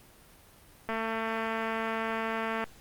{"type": "click train", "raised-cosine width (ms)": 0.5, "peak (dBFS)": -18, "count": 393, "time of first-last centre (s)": [0.89, 2.64], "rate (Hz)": 224, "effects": ["pink hiss -56 dBFS RMS until 2.8 s", "Opus 32 kbps"]}